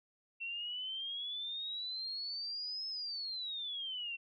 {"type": "exponential two-way sweep", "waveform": "sine", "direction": "up then down", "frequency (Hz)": [2699, 5220, 2699], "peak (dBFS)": -38, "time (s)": [0.4, 4.17], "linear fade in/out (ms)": 20, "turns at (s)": 2.88, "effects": []}